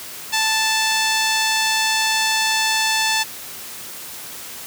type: tone with low-pass filter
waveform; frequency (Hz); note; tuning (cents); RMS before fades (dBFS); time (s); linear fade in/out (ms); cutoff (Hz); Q
5% pulse; 880; A5; 0; -19; 0.32-3.24; 20; 6700; 0.58
effects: white hiss -34 dBFS RMS until 4.66 s + high-pass 80 Hz 12 dB/octave